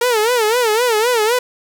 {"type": "tone with vibrato", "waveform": "sawtooth", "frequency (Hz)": 460, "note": "A#4", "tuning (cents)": -23, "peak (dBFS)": -9, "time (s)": [0.01, 1.39], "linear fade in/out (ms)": 5, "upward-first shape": "sine", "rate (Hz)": 3.9, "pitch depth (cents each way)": 150, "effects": []}